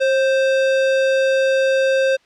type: tone with sample-and-hold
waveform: sine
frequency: 534 Hz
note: C5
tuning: 35 cents sharp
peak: -13 dBFS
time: 0-2.17 s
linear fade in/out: 20 ms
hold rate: 2100 Hz
effects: white hiss -57 dBFS RMS until 2.25 s + low-pass 4000 Hz 12 dB/octave